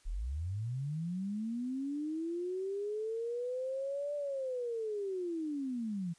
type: linear two-way sweep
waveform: sine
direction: up then down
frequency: 33.02 to 587.3 to 162.7 Hz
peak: -34 dBFS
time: 0.05-6.14 s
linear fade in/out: 20 ms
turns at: 4.15 s
effects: white hiss -66 dBFS RMS until 6.18 s + resampled to 22050 Hz

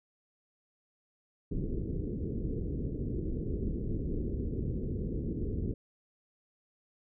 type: low-pass noise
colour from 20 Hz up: pink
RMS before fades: -34 dBFS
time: 1.51-5.74 s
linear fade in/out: 5 ms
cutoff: 440 Hz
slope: 48 dB/octave
effects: none

